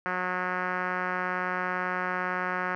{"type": "tone with low-pass filter", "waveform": "5% pulse", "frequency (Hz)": 182.1, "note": "F#3", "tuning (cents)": -27, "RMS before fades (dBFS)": -30, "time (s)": [0.06, 2.75], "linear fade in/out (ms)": 0, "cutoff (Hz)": 1600, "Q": 2.1, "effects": []}